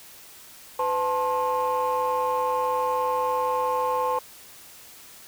sine tone cluster, 505 / 876 / 1065 Hz, B4 / A5 / C6, +39 / -8 / +30 cents, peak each -25 dBFS, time 0.79-4.19 s, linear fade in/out 5 ms, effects tanh soft clip ceiling -17 dBFS + white hiss -47 dBFS RMS until 5.27 s

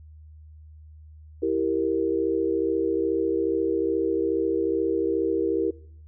sine chord, E diminished, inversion none, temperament equal, 329.6 / 392 / 466.2 Hz, E4 / G4 / Bb4, 0 / 0 / 0 cents, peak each -26 dBFS, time 1.42-5.71 s, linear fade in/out 10 ms, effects noise-tail reverb RT60 0.6 s tail -22 dB re dry + added 77 Hz sine -44 dBFS peak until 6.07 s

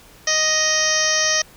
harmonic tone, 623 Hz, D#5, 2 cents sharp, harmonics 1 / 2 / 3 / 4 / 5 / 6 / 7 / 8 / 9 / 10, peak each -26 / -29 / -22 / -31 / -28 / -32 / -31 / -28 / -20 / -24 dBFS, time 0.27-1.42 s, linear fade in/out 5 ms, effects pink hiss -47 dBFS RMS until 1.56 s

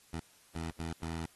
15% pulse tone bursts at uneven times, 82 Hz, E2, 9 cents flat, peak -30 dBFS, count 4, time 0.13-0.2 / 0.55-0.71 / 0.79-0.93 / 1.02-1.26 s, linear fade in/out 5 ms, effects white hiss -63 dBFS RMS until 1.35 s + AAC 32 kbps

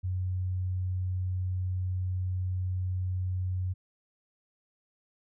sine tone, 92 Hz, F#2, 9 cents flat, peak -28 dBFS, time 0.03-3.74 s, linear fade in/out 20 ms, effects none

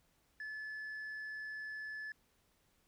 sine tone, 1728 Hz, A6, 32 cents flat, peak -39 dBFS, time 0.4-2.12 s, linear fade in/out 2 ms, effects tanh soft clip ceiling -41 dBFS + pink hiss -74 dBFS RMS until 2.87 s

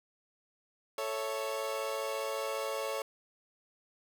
30% pulse chord, A major, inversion none, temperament equal, 440 / 554.4 / 659.3 Hz, A4 / C#5 / E5, 0 / 0 / 0 cents, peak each -36 / -33 / -39 dBFS, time 0.98-3.02 s, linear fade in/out 2 ms, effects none

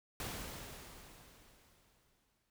pink noise with exponential decay, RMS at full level -41 dBFS, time 0.2-2.5 s, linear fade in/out 1 ms, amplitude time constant 500 ms, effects none

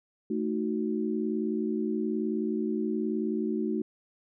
sine chord, D# diminished, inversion second, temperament equal, 220 / 311.1 / 370 Hz, A3 / D#4 / F#4, 0 / 0 / 0 cents, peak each -30 / -32 / -32 dBFS, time 0.3-3.82 s, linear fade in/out 5 ms, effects none

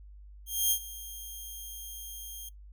5% pulse tone with ADSR envelope, 3208 Hz, G7, 39 cents sharp, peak -14 dBFS, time 0.46-2.49 s, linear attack 250 ms, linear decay 78 ms, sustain -18 dB, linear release 4 ms, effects noise-tail reverb RT60 0.1 s tail -19 dB re dry + added 50 Hz sine -47 dBFS peak until 2.72 s

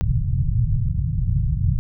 white low-pass noise, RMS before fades -20 dBFS, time 0.01-1.79 s, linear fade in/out 0 ms, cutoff 150 Hz, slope 48 dB/octave, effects none

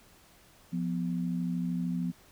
sine tone pair together, 175.1 / 248.3 Hz, F3 / B3, +5 / +9 cents, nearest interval tritone, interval 604 cents, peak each -30 / -34 dBFS, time 0.72-2.12 s, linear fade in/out 20 ms, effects pink hiss -59 dBFS RMS until 2.31 s

